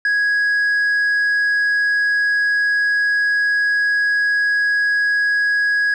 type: tone with tanh clipping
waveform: sine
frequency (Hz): 1661.2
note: G#6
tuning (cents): 0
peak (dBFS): -15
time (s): 0.05-5.94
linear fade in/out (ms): 2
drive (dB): 3
effects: none